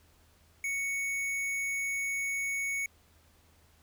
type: tone with hard clipping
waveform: triangle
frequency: 2222 Hz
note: C#7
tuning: 4 cents sharp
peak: -32 dBFS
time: 0.64-2.86 s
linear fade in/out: 2 ms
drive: 16 dB
effects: added 80 Hz sine -64 dBFS peak until 3.82 s + pink hiss -65 dBFS RMS until 3.82 s